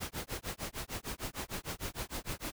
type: noise with tremolo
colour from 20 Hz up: pink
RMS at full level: -37 dBFS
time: 0-2.52 s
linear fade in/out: 20 ms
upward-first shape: sine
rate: 6.6 Hz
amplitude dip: 100%
effects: none